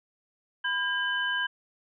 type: tone cluster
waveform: sine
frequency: 998 / 1612 / 3021 Hz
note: B5 / G6 / F#7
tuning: +18 / +48 / +35 cents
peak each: -35 / -27 / -33 dBFS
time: 0.64-1.47 s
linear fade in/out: 10 ms
effects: none